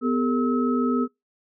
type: tone cluster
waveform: sine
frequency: 248.9 / 404.3 / 451.3 / 1291 Hz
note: B3 / G#4 / A4 / E6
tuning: +14 / -46 / +44 / -37 cents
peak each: -21 / -29 / -29 / -29 dBFS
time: 0.01-1.08 s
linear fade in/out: 50 ms
effects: noise-tail reverb RT60 0.2 s tail -24 dB re dry